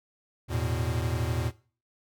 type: chord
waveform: square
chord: E suspended fourth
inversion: none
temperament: equal with one note detuned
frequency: 82.41 / 110 / 122.12 Hz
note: E2 / A2 / B2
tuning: 0 / 0 / -19 cents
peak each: -32 dBFS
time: 0.48-1.52 s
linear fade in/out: 50 ms
effects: noise-tail reverb RT60 0.4 s tail -20 dB re dry